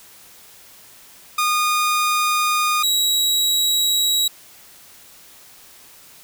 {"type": "tone pair in turn", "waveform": "sawtooth", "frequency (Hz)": [1225, 3867], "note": ["D#6", "B7"], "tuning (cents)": [-27, -37], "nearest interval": "octave + minor sixth", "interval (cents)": 1990, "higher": "second", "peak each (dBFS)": [-13, -13], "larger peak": "neither", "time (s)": [[1.38, 2.83], [2.83, 4.28]], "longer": "neither", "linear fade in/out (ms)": 5, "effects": ["white hiss -46 dBFS RMS until 6.23 s"]}